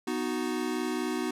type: chord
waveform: square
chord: B major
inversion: none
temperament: equal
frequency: 246.9 / 311.1 / 370 Hz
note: B3 / D#4 / F#4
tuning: 0 / 0 / 0 cents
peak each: -34 dBFS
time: 0.07-1.31 s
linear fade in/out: 5 ms
effects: low-pass 12000 Hz 12 dB/octave